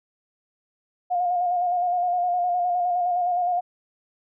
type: tone with vibrato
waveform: sine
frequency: 712 Hz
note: F5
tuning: 33 cents sharp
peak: -20 dBFS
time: 1.1-3.61 s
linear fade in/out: 20 ms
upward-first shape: square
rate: 9.7 Hz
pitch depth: 28 cents each way
effects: none